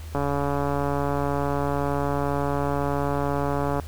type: click train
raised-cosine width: 1 ms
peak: -12 dBFS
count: 519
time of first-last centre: 0.15-3.798 s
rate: 142 Hz
effects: added 79 Hz sine -34 dBFS peak until 3.87 s + pink hiss -47 dBFS RMS until 3.87 s